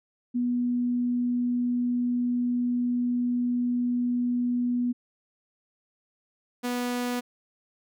sine / sawtooth tone pair in turn, 244.2 / 245.2 Hz, B3 / B3, -19 / -12 cents, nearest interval unison, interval 7 cents, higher second, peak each -23 dBFS, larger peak neither, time 0.34-4.93 / 6.63-7.21 s, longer first, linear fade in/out 20 ms, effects none

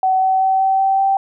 sine tone with pitch steps, 755 / 759.8 / 764.7 / 769.5 / 774.4 / 779.4 Hz, F#5 / F#5 / G5 / G5 / G5 / G5, +35 / +46 / -43 / -32 / -21 / -10 cents, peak -12 dBFS, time 0.03-1.17 s, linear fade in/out 2 ms, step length 190 ms, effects none

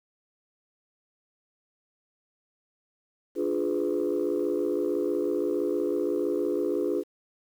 sine chord, D diminished seventh, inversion none, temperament equal with one note detuned, 293.7 / 349.2 / 415.3 / 501.4 Hz, D4 / F4 / Ab4 / Cb5, 0 / 0 / 0 / +26 cents, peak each -30 / -28 / -28 / -31 dBFS, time 3.35-7.04 s, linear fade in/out 50 ms, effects tanh soft clip ceiling -18 dBFS + 9-bit

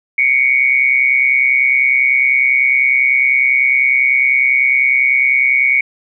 sine tone with amplitude modulation, 2228 Hz, C#7, 8 cents sharp, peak -6 dBFS, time 0.18-5.81 s, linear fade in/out 5 ms, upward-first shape sine, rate 130 Hz, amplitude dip 75%, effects none

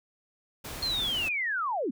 pink noise, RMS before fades -39 dBFS, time 0.64-1.29 s, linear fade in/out 10 ms
sine linear sweep, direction down, 4282 to 207.7 Hz, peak -27 dBFS, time 0.82-1.91 s, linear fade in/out 10 ms
effects none

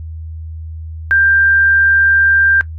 sine tone, 1585 Hz, G6, 19 cents sharp, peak -8 dBFS, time 1.11-2.61 s, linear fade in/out 0 ms, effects noise-tail reverb RT60 0.1 s tail -17 dB re dry + added 80 Hz sine -24 dBFS peak until 2.78 s

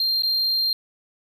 triangle tone with dropouts, 4186 Hz, C8, in tune, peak -18 dBFS, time 0-0.73 s, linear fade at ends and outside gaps 2 ms, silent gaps 0.223-0.233 s, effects none

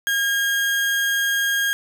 35% pulse tone, 1624 Hz, G#6, 39 cents flat, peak -17 dBFS, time 0.07-1.73 s, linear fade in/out 0 ms, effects none

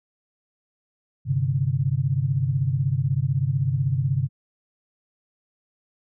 sine chord, G suspended fourth, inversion none, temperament equal, 98 / 130.81 / 146.83 Hz, G2 / C3 / D3, 0 / 0 / 0 cents, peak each -28 / -22 / -25 dBFS, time 1.25-4.29 s, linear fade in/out 50 ms, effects none

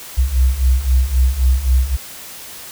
sine beating tone pair, 61.74 / 65.54 Hz, B1 / C2, 0 / +4 cents, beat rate 3.8 Hz, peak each -16 / -13 dBFS, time 0.17-1.97 s, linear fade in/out 20 ms, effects white hiss -34 dBFS RMS until 2.71 s

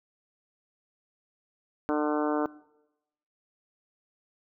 harmonic tone, 150.1 Hz, D3, 38 cents sharp, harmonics 2 / 3 / 4 / 5 / 6 / 7 / 8 / 9 / 10, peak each -27 / -31 / -33 / -35 / -37 / -38 / -39 / -40 / -41 dBFS, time 1.89-2.46 s, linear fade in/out 0 ms, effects noise-tail reverb RT60 0.9 s tail -21 dB re dry

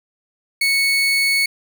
30% pulse tone, 2211 Hz, C#7, 5 cents flat, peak -12 dBFS, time 0.61-1.46 s, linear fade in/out 5 ms, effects none

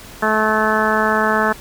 harmonic tone, 216.7 Hz, A3, 26 cents flat, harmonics 1 / 2 / 3 / 4 / 5 / 6 / 7 / 8, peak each -22 / -22 / -22 / -22 / -22 / -22 / -22 / -22 dBFS, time 0.22-1.53 s, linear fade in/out 10 ms, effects pink hiss -38 dBFS RMS until 1.6 s

